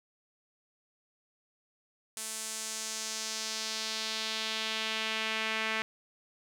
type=tone with band-pass filter sweep; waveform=sawtooth; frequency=220 Hz; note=A3; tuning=in tune; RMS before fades=-35 dBFS; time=2.17-5.82 s; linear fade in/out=0 ms; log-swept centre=8900 to 2200 Hz; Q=1.7; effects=none